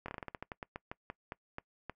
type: slowing click train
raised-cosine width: 0.5 ms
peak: -25 dBFS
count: 17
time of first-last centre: 0.06-1.897 s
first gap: 23 ms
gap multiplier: 1.19
effects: noise-tail reverb RT60 0.1 s tail -23 dB re dry